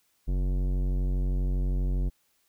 sine tone with tanh clipping, 46.25 Hz, F#1, in tune, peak -26 dBFS, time 0.27-2.1 s, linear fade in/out 20 ms, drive 16 dB, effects white hiss -70 dBFS RMS until 2.48 s

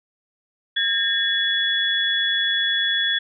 sine tone cluster, 1625 / 1815 / 3393 Hz, G#6 / A#6 / G#7, -38 / -47 / +36 cents, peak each -26 / -25 / -20 dBFS, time 0.76-3.19 s, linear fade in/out 10 ms, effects none

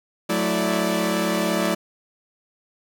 sawtooth tone cluster, 182.8 / 218.7 / 328.6 / 586 Hz, F#3 / A3 / E4 / D5, -21 / -10 / -5 / -4 cents, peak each -22 dBFS, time 0.29-1.75 s, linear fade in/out 10 ms, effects none

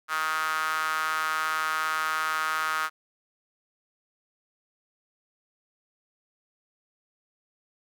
sawtooth tone with high-pass filter, 157.3 Hz, D#3, 19 cents sharp, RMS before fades -28 dBFS, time 0.08-2.9 s, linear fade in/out 50 ms, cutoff 1300 Hz, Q 5.6, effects none

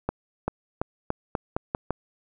accelerating click train, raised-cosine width 1 ms, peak -11 dBFS, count 8, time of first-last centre 0.09-1.906 s, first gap 390 ms, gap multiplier 0.86, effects none

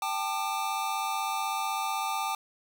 square chord, G suspended second, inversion none, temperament equal with one note detuned, 784 / 880 / 1201.4 Hz, G5 / A5 / D6, 0 / 0 / +39 cents, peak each -34 dBFS, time 0.02-2.35 s, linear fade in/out 2 ms, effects none

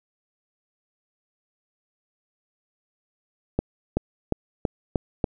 accelerating click train, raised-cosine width 2 ms, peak -8 dBFS, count 6, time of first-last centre 3.59-5.242 s, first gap 380 ms, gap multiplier 0.93, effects none

